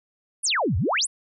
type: exponential two-way sweep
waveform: sine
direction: down then up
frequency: 11000 to 75.2 to 11000 Hz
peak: -20 dBFS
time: 0.43-1.07 s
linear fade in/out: 20 ms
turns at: 0.77 s
effects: none